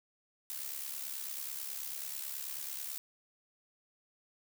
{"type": "noise with amplitude modulation", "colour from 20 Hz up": "blue", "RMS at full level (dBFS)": -38, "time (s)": [0.5, 2.98], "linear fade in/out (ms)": 0, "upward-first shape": "sine", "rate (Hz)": 69.2, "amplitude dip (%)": 65, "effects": []}